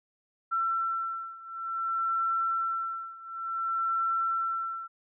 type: beating tone pair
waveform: sine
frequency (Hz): 1345 / 1345.56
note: E6 / E6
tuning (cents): +34 / +35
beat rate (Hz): 0.56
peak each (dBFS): -30 / -32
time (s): 0.51-4.88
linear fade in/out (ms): 20
effects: none